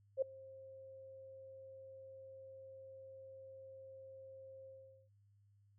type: tone with ADSR envelope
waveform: sine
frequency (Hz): 532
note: C5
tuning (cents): +29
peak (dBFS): -29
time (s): 0.17-5.09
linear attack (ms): 49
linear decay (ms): 6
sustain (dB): -23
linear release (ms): 420
effects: added 101 Hz sine -67 dBFS peak until 5.78 s